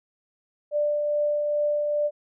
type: tone with tremolo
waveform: sine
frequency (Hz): 591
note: D5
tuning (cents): +11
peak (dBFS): -20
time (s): 0.71-2.11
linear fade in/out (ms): 50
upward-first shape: triangle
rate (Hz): 2.4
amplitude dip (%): 30
effects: none